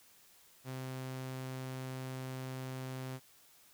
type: tone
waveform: sawtooth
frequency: 130.2 Hz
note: C3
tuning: 8 cents flat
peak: -36 dBFS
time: 0.64-3.2 s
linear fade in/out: 50 ms
effects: white hiss -63 dBFS RMS until 3.73 s